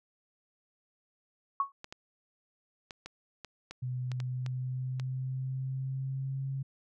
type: tone with exponential decay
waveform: sine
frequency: 1107 Hz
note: C#6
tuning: 3 cents flat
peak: -22 dBFS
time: 1.6-1.72 s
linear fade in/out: 2 ms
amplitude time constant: 25 ms
type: clicks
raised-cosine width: 0.2 ms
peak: -25 dBFS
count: 10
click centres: 1.844 / 1.925 / 2.908 / 3.06 / 3.447 / 3.71 / 4.117 / 4.202 / 4.463 / 4.998 s
type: tone with pitch glide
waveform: sine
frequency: 126.1 to 135.15 Hz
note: B2 to C#3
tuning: +36 to -44 cents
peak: -32 dBFS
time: 3.82-6.63 s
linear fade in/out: 10 ms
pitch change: +120 cents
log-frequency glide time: 4.18-6.46 s
effects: none